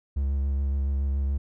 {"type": "tone with vibrato", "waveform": "triangle", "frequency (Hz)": 69, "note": "C#2", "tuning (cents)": -7, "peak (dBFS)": -21, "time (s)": [0.16, 1.38], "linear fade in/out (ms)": 10, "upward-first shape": "sine", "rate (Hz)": 7.1, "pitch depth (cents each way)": 25, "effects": []}